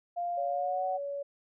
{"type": "tone with pitch glide", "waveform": "sine", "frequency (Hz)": [698.5, 744.3], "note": ["F5", "F#5"], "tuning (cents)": [0, 10], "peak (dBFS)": -30, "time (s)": [0.16, 0.98], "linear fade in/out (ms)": 20, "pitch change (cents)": 110, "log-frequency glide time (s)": [0.46, 0.85]}
{"type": "tone", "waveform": "sine", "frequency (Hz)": 565, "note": "C#5", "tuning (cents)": 33, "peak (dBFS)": -33, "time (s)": [0.37, 1.23], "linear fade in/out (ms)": 10}
{"effects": []}